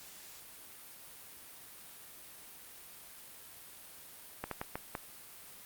slowing click train, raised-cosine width 0.5 ms, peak -21 dBFS, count 5, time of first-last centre 4.44-4.952 s, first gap 73 ms, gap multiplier 1.39, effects white hiss -52 dBFS RMS until 5.65 s + Opus 48 kbps

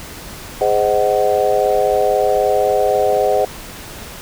sine chord, Ab dominant seventh, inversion none, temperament just, 415.3 / 519.1 / 623 / 747.5 Hz, Ab4 / C5 / Eb5 / Gb5, 0 / -14 / +2 / +17 cents, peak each -18 / -17 / -18 / -18 dBFS, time 0.61-3.45 s, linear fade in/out 2 ms, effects pink hiss -33 dBFS RMS until 4.21 s

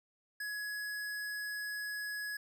square tone, 1681 Hz, G#6, 20 cents sharp, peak -38 dBFS, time 0.4-2.37 s, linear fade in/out 5 ms, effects none

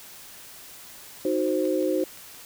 sine chord, C diminished, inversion first, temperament equal, 311.1 / 370 / 523.3 Hz, Eb4 / Gb4 / C5, 0 / 0 / 0 cents, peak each -26 dBFS, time 1.25-2.04 s, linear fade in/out 2 ms
click train, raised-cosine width 0.2 ms, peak -30 dBFS, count 6, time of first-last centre 1.48-2.348 s, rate 5.76 Hz
effects white hiss -45 dBFS RMS until 2.45 s

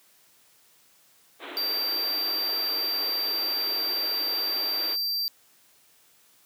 pink band-pass noise, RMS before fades -39 dBFS, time 1.39-4.97 s, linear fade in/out 50 ms, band 280 to 3900 Hz, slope 96 dB/octave
square tone, 4694 Hz, D8, 2 cents flat, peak -26 dBFS, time 1.57-5.28 s, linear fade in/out 0 ms
effects white hiss -60 dBFS RMS until 6.45 s + high-pass 100 Hz 12 dB/octave

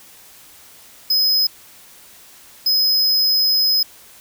square tone bursts at uneven times, 5070 Hz, D#8, 32 cents sharp, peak -14 dBFS, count 2, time 1.1-1.47 / 2.66-3.83 s, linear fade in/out 5 ms, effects white hiss -45 dBFS RMS until 4.2 s

